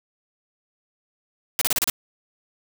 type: noise bursts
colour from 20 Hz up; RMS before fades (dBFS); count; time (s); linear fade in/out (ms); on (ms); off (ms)
white; -21; 6; 1.59-1.899; 0; 24; 33
effects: none